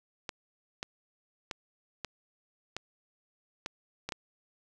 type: clicks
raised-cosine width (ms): 0.2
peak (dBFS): -18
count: 8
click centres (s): 0.292 / 0.829 / 1.512 / 2.047 / 2.766 / 3.661 / 4.09 / 4.122
effects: none